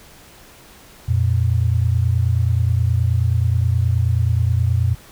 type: tone pair together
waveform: sine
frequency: 87.9 / 117.33 Hz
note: F2 / A#2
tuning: +12 / +12 cents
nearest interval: perfect fourth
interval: 500 cents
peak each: -17 dBFS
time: 1.08-4.95 s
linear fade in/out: 10 ms
effects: pink hiss -45 dBFS RMS until 5.11 s